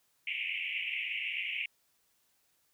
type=band-pass noise; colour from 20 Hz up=white; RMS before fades=-36 dBFS; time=0.27-1.66 s; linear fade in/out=5 ms; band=2100 to 2900 Hz; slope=96 dB/octave; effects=white hiss -73 dBFS RMS until 2.73 s